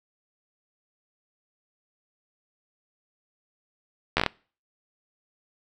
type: slowing click train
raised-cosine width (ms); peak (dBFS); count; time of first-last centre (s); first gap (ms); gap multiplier
0.3; -5; 6; 4.17-4.263; 12; 1.22
effects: noise-tail reverb RT60 0.4 s tail -25 dB re dry